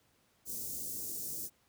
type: band-stop noise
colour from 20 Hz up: white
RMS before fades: -40 dBFS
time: 0.45-1.5 s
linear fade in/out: 50 ms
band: 460 to 6000 Hz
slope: 24 dB/octave
effects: pink hiss -71 dBFS RMS until 1.68 s + high-pass 60 Hz 12 dB/octave